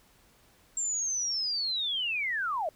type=linear sweep; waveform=sine; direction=down; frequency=7459 to 580 Hz; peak=-28 dBFS; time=0.77-2.69 s; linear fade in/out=2 ms; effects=pink hiss -62 dBFS RMS until 2.75 s